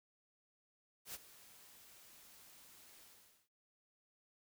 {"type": "noise with ADSR envelope", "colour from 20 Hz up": "white", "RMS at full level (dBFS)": -45, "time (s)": [1.05, 3.49], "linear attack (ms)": 90, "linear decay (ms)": 34, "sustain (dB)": -16, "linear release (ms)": 460, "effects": []}